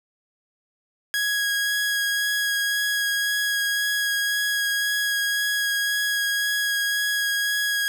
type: tone with vibrato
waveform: sawtooth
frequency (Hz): 1656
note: G#6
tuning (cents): -5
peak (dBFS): -18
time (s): 1.14-7.88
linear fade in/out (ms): 0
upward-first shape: sine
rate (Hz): 1.9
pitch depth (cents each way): 10
effects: none